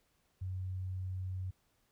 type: tone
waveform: sine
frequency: 93 Hz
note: F#2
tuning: 9 cents sharp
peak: -36 dBFS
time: 0.41-1.51 s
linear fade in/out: 10 ms
effects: pink hiss -75 dBFS RMS until 1.91 s